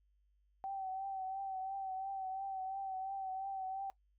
sine tone with vibrato, 769 Hz, G5, 33 cents flat, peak -38 dBFS, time 0.64-3.9 s, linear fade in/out 0 ms, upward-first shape triangle, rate 2.9 Hz, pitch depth 43 cents each way, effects noise-tail reverb RT60 0.1 s tail -18 dB re dry + added 50 Hz sine -70 dBFS peak until 4.18 s

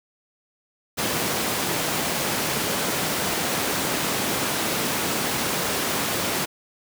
pink high-pass noise, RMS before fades -25 dBFS, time 0.97-6.46 s, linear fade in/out 20 ms, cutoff 170 Hz, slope 12 dB/octave, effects none

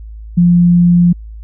sine tone, 174.61 Hz, F3, in tune, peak -5 dBFS, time 0.37-1.13 s, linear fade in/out 10 ms, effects added 54 Hz sine -27 dBFS peak until 1.43 s

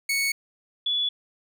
sawtooth / sine tone pair in turn, 2217 / 3425 Hz, C#7 / A7, 0 / -47 cents, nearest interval minor sixth, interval 753 cents, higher second, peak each -19 / -22 dBFS, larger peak first, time 0.09-0.32 / 0.86-1.09 s, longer neither, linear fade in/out 5 ms, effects none

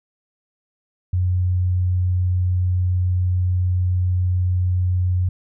sine tone, 90.7 Hz, F#2, 34 cents flat, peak -16 dBFS, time 1.13-5.29 s, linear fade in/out 5 ms, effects none

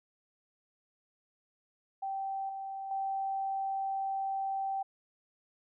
sine tone with level steps, 778 Hz, G5, 13 cents flat, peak -33 / -37 / -31 dBFS, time 2.02-4.83 s, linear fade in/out 10 ms, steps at 2.49 / 2.91 s, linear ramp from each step 2 ms, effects none

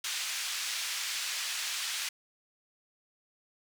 white band-pass noise, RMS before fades -35 dBFS, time 0.04-2.09 s, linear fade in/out 5 ms, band 1700 to 5900 Hz, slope 12 dB/octave, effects none

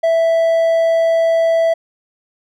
triangle tone, 659.3 Hz, E5, in tune, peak -9 dBFS, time 0.03-1.74 s, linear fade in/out 10 ms, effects none

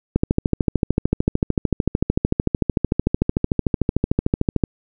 click train, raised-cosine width 3 ms, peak -3 dBFS, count 61, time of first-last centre 0.16-4.638 s, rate 13.4 Hz, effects none

